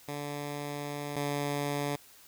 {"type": "tone pair in turn", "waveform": "10% pulse", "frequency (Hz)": [145.1, 144.01], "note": ["D3", "D3"], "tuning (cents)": [-21, -34], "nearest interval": "unison", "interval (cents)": 13, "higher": "first", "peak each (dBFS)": [-27, -22], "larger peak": "second", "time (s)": [[0.08, 1.16], [1.16, 1.96]], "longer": "first", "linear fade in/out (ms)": 5, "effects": ["white hiss -56 dBFS RMS until 2.27 s"]}